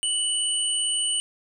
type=tone pair together; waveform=sine; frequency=2963 / 8795 Hz; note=F#7 / C#9; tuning=+2 / -15 cents; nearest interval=octave + perfect fifth; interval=1883 cents; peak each=-25 / -25 dBFS; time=0.03-1.2 s; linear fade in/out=0 ms; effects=none